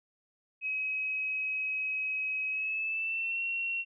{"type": "tone with pitch glide", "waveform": "sine", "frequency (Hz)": [2546, 2729], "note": ["D#7", "F7"], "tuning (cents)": [39, -41], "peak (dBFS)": -30, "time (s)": [0.61, 3.85], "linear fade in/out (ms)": 50, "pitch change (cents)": 120, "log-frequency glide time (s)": [2.49, 3.42], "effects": []}